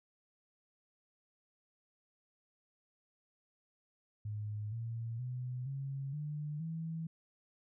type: tone with pitch steps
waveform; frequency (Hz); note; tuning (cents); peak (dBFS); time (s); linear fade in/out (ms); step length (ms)
sine; 105.5 / 115.05 / 125.46 / 136.82 / 149.2 / 162.7; G#2 / A#2 / B2 / C#3 / D3 / E3; +28 / -22 / +28 / -22 / +28 / -22; -37; 4.25-7.07; 5; 470
effects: none